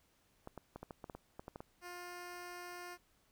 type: clicks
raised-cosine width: 1 ms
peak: -32 dBFS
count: 12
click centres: 0.474 / 0.577 / 0.76 / 0.83 / 0.908 / 1.042 / 1.098 / 1.15 / 1.395 / 1.481 / 1.559 / 1.605 s
type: tone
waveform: 10% pulse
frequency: 353.9 Hz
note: F4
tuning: 23 cents sharp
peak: -38 dBFS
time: 1.81-2.98 s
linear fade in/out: 50 ms
effects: pink hiss -73 dBFS RMS until 3.31 s